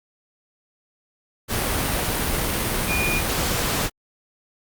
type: tone in noise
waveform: sine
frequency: 2437 Hz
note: D#7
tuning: 37 cents flat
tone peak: -23 dBFS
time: 2.86-3.23 s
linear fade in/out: 50 ms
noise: pink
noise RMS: -23 dBFS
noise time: 1.48-3.9 s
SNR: -3 dB
effects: Opus 48 kbps